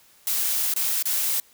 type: noise with dropouts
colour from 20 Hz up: blue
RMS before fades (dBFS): -24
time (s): 0.27-1.4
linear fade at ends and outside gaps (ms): 2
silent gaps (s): 0.739-0.762 / 1.026-1.055
effects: white hiss -56 dBFS RMS until 1.53 s